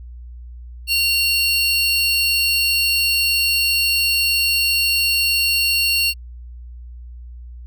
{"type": "tone pair together", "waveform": "45% pulse", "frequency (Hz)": [2764, 4407], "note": ["F7", "C#8"], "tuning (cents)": [-19, -11], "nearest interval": "minor sixth", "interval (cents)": 808, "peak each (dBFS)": -18, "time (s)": [0.87, 6.14], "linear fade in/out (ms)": 50, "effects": ["added 60 Hz sine -33 dBFS peak until 7.66 s"]}